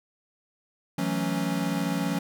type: chord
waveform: square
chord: F# minor seventh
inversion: third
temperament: equal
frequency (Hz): 164.81 / 185 / 220 / 277.2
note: E3 / F#3 / A3 / C#4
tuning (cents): 0 / 0 / 0 / 0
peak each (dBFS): -32 / -31 / -34 / -31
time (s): 0.98-2.19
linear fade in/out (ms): 5
effects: none